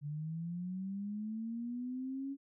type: linear sweep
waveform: sine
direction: up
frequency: 143.3 to 278.8 Hz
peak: -37 dBFS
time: 0.01-2.37 s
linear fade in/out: 50 ms
effects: none